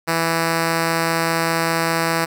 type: tone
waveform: 5% pulse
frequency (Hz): 165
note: E3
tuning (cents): +2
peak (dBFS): -6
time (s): 0.07-2.26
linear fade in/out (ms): 20
effects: none